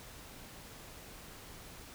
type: silence
effects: pink hiss -51 dBFS RMS until 1.94 s